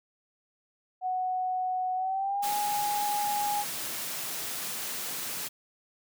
sine tone with pitch glide, 740 to 825.8 Hz, F#5 to G#5, 0 to -10 cents, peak -27 dBFS, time 1.01-3.65 s, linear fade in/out 50 ms, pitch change +190 cents, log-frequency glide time 1.95-2.52 s
white high-pass noise, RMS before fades -35 dBFS, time 2.42-5.49 s, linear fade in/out 20 ms, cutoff 110 Hz, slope 48 dB/octave
effects none

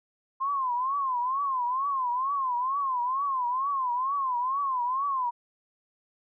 sine tone with vibrato, 1046.5 Hz, C6, in tune, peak -25 dBFS, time 0.4-5.31 s, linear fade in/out 20 ms, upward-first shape triangle, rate 2.2 Hz, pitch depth 170 cents each way, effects none

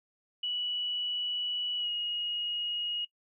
sine tone with pitch glide, 2945 to 2883 Hz, F#7 to F#7, -9 to -46 cents, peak -30 dBFS, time 0.43-3.05 s, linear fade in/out 5 ms, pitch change -37 cents, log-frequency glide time 1.77-1.89 s, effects noise-tail reverb RT60 0.1 s tail -22 dB re dry

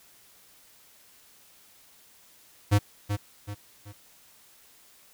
square tone with echo, 102.6 Hz, G#2, 21 cents flat, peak -18 dBFS, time 2.71-2.79 s, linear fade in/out 20 ms, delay 380 ms, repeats 3, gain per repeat -8 dB, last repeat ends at 3.93 s, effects white hiss -57 dBFS RMS until 5.13 s

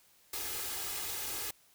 white noise with comb filter, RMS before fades -38 dBFS, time 0.33-1.51 s, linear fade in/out 5 ms, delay 2.4 ms, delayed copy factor +0.6, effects white hiss -65 dBFS RMS until 1.74 s

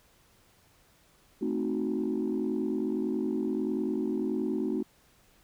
sine chord, A diminished seventh, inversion none, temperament equal, 220 / 261.6 / 311.1 / 370 Hz, A3 / C4 / Eb4 / Gb4, 0 / 0 / 0 / 0 cents, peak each -32 dBFS, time 1.41-4.83 s, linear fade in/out 10 ms, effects tanh soft clip ceiling -21 dBFS + pink hiss -63 dBFS RMS until 5.43 s

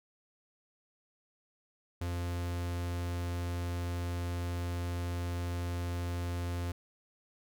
45% pulse tone, 87.31 Hz, F2, in tune, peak -33 dBFS, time 2.01-6.72 s, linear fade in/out 5 ms, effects none

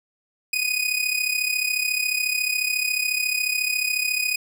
sawtooth tone with amplitude modulation, 2489 Hz, D#7, in tune, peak -15 dBFS, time 0.53-4.36 s, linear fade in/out 5 ms, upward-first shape sine, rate 34.1 Hz, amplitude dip 70%, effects none

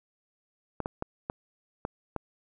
clicks, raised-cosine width 1 ms, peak -17 dBFS, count 6, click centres 0.803 / 0.859 / 1.024 / 1.299 / 1.851 / 2.163 s, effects none

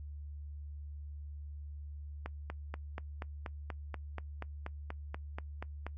click train, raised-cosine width 0.5 ms, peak -25 dBFS, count 16, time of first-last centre 2.26-5.866 s, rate 4.16 Hz, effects noise-tail reverb RT60 0.1 s tail -22 dB re dry + added 73 Hz sine -42 dBFS peak until 5.97 s

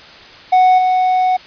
triangle tone with level steps, 740 Hz, F#5, in tune, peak -5 / -9 dBFS, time 0.52-1.37 s, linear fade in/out 10 ms, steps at 0.78 s, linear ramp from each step 5 ms, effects white hiss -38 dBFS RMS until 1.46 s + resampled to 11025 Hz

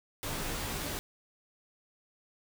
pink noise with comb filter, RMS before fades -36 dBFS, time 0.23-0.99 s, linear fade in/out 0 ms, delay 16 ms, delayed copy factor -0.75, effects none

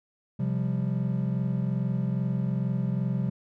triangle chord, C suspended fourth, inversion none, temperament equal with one note detuned, 130.81 / 174.61 / 197.02 Hz, C3 / F3 / G3, 0 / 0 / +9 cents, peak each -26 / -28 / -29 dBFS, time 0.39-3.3 s, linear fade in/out 10 ms, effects none

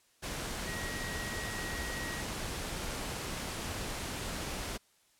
sine tone in noise, 1900 Hz, A#6, 33 cents sharp, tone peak -41 dBFS, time 0.66-2.22 s, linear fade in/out 20 ms, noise pink, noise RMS -38 dBFS, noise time 0.22-4.78 s, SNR -6 dB, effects white hiss -68 dBFS RMS until 5.19 s + low-pass 11000 Hz 12 dB/octave

